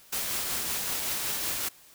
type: noise with tremolo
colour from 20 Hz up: white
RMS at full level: -30 dBFS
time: 0.12-1.69 s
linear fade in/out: 10 ms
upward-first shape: sine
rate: 5.3 Hz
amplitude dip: 25%
effects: white hiss -55 dBFS RMS until 1.94 s